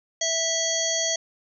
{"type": "harmonic tone with a mistuned harmonic", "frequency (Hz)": 656, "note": "E5", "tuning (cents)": -9, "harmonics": [1, 3, 5, 7, 9, 10], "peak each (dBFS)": [-29, -33, -30, -31, -28, -28], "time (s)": [0.21, 1.16], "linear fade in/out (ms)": 5, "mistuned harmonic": 7, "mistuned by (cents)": -45, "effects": []}